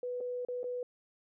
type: tone with dropouts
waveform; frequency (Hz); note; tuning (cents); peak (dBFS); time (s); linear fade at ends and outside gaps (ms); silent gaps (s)
sine; 493.9; B4; 0; -34; 0.03-0.83; 2; 0.205-0.209 / 0.45-0.485 / 0.632-0.641
effects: none